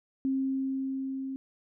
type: tone with level ramp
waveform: sine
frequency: 267.1 Hz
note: C4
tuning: 36 cents sharp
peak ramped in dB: -25 to -33 dBFS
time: 0.25-1.36 s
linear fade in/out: 0 ms
effects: none